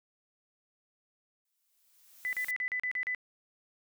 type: noise with exponential growth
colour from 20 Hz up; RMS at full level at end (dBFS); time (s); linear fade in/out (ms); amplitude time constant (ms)
blue; -44; 1.45-2.51; 2; 230
type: tone bursts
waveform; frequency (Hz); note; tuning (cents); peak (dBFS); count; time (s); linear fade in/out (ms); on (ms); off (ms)
sine; 2000; B6; +21; -30; 8; 2.25-3.148; 0; 79; 38
effects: none